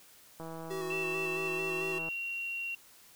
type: click train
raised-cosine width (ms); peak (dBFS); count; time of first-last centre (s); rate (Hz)
1; -30; 276; 0.4-2.087; 163
type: tone with vibrato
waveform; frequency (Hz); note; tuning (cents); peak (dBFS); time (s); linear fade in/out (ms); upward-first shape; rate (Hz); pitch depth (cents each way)
square; 375.4; F#4; +25; -36; 0.7-1.99; 10; square; 4.5; 29
type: tone with pitch glide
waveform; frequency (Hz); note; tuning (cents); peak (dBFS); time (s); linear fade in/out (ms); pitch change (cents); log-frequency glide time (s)
sine; 2669 to 2747; E7 to F7; +21 to -29; -34; 0.9-2.75; 5; +50; 1.34-2.1
effects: white hiss -58 dBFS RMS until 3.15 s